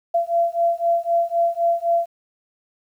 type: beating tone pair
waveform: sine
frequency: 679 / 682.9 Hz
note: F5 / F5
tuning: -49 / -39 cents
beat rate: 3.9 Hz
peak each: -20 dBFS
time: 0.14-2.06 s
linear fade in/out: 10 ms
effects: 9-bit